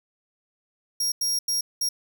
sawtooth tone bursts at uneven times, 5600 Hz, F8, 4 cents sharp, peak -20 dBFS, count 4, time 1-1.12 / 1.21-1.39 / 1.48-1.61 / 1.81-1.89 s, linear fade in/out 5 ms, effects none

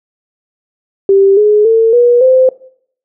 sine tone with pitch steps, 392 / 420.1 / 450.3 / 482.6 / 517.2 Hz, G4 / G#4 / A4 / B4 / C5, 0 / +20 / +40 / -40 / -20 cents, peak -4 dBFS, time 1.09-2.49 s, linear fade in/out 2 ms, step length 280 ms, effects noise-tail reverb RT60 0.6 s tail -19 dB re dry

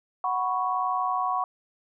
sine chord, F# suspended fourth, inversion none, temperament equal, 740 / 987.8 / 1108.7 Hz, F#5 / B5 / C#6, 0 / 0 / 0 cents, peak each -28 / -30 / -27 dBFS, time 0.24-1.44 s, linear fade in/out 2 ms, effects none

